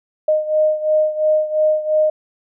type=beating tone pair; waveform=sine; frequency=616 / 618.9 Hz; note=D#5 / D#5; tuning=-17 / -9 cents; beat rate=2.9 Hz; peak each=-15 / -19 dBFS; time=0.28-2.1 s; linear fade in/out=5 ms; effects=none